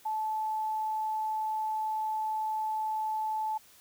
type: tone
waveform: sine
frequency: 869 Hz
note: A5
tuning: 22 cents flat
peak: -29 dBFS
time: 0.05-3.58 s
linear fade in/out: 10 ms
effects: white hiss -58 dBFS RMS until 3.8 s